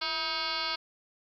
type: tone with frequency modulation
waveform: sine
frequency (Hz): 2816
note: F7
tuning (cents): +14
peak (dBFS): -29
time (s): 0.01-0.76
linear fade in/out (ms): 10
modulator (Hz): 309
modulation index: 6.5
effects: 11-bit